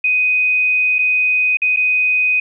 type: tone with dropouts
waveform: sine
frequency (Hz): 2500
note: D#7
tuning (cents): +8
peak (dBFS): -12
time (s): 0.04-2.4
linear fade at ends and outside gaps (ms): 5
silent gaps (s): 0.985-0.989 / 1.571-1.618 / 1.763-1.77
effects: none